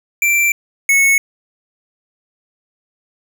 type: tone pair in turn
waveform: square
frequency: 2349 / 2202 Hz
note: D7 / C#7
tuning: 0 / -12 cents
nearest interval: minor second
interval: 112 cents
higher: first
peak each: -12 / -10 dBFS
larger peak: second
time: 0.22-0.52 / 0.89-1.18 s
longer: first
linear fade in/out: 2 ms
effects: 8-bit